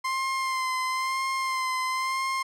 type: tone with vibrato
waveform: 30% pulse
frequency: 1046.5 Hz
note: C6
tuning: in tune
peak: -23 dBFS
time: 0.04-2.43 s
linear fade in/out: 10 ms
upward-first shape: sine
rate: 1 Hz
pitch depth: 27 cents each way
effects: low-pass 9000 Hz 12 dB/octave